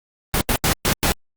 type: noise bursts at uneven times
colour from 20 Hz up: pink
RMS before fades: -18 dBFS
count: 5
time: 0.34-0.41 / 0.49-0.56 / 0.64-0.73 / 0.85-0.93 / 1.03-1.12 s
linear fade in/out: 0 ms
effects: Opus 32 kbps